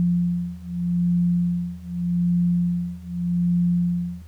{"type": "beating tone pair", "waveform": "sine", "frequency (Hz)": [174.3, 175.13], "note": ["F3", "F3"], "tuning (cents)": [-3, 5], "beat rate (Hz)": 0.83, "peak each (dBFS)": [-23, -22], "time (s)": [0, 4.22], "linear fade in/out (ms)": 0, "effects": ["added 81 Hz sine -39 dBFS peak until 4.27 s", "pink hiss -58 dBFS RMS until 4.27 s"]}